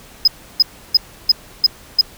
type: tone bursts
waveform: triangle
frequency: 5050 Hz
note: D#8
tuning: 25 cents sharp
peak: -4 dBFS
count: 6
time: 0.25-2.012 s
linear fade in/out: 5 ms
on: 27 ms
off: 320 ms
effects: tanh soft clip ceiling -2 dBFS + pink hiss -42 dBFS RMS until 2.17 s